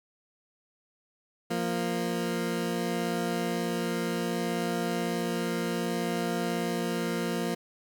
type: tone pair together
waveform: 20% pulse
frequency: 174.61 / 232.6 Hz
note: F3 / A#3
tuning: 0 / -4 cents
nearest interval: perfect fourth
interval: 496 cents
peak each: -26 / -26 dBFS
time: 1.5-7.55 s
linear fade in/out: 10 ms
effects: none